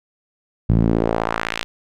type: tone with band-pass filter sweep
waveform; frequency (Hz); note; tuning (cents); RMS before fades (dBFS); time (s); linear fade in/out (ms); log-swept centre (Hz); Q
sawtooth; 55.9; A1; +28; -19; 0.69-1.64; 0; 130 to 3400; 1.3
effects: none